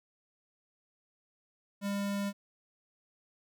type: tone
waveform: square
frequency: 200.7 Hz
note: G3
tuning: 41 cents sharp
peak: -32 dBFS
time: 1.81-2.33 s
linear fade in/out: 50 ms
effects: none